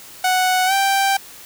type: tone with pitch glide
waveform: sawtooth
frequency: 740 to 784 Hz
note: F#5 to G5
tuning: 0 to 0 cents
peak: -11 dBFS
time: 0.24-1.17 s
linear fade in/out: 5 ms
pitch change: +100 cents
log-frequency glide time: 0.66-0.73 s
effects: white hiss -40 dBFS RMS until 1.45 s